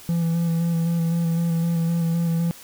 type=tone with vibrato; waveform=triangle; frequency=167.4 Hz; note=E3; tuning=27 cents sharp; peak=-17 dBFS; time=0.09-2.51 s; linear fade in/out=0 ms; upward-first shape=square; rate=3.9 Hz; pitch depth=18 cents each way; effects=white hiss -44 dBFS RMS until 2.63 s